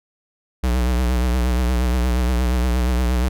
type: tone with vibrato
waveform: square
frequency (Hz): 61.6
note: B1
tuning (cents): -4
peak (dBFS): -17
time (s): 0.63-3.29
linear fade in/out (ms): 10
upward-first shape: triangle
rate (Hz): 8.5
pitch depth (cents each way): 90
effects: none